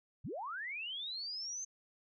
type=linear sweep; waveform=sine; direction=up; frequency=73.42 to 6360 Hz; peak=-39 dBFS; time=0.24-1.65 s; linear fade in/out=10 ms; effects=none